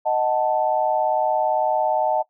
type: chord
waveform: sine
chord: D# diminished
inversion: none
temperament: equal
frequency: 622.3 / 740 / 880 Hz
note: D#5 / F#5 / A5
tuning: 0 / 0 / 0 cents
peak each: -22 dBFS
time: 0.05-2.23 s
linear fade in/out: 20 ms
effects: noise-tail reverb RT60 0.1 s tail -19 dB re dry